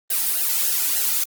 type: noise with flanger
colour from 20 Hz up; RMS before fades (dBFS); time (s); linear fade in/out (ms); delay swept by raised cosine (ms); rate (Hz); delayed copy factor
blue; -21; 0.1-1.24; 5; 0.84 to 1.84; 3.4; -0.85
effects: Opus 24 kbps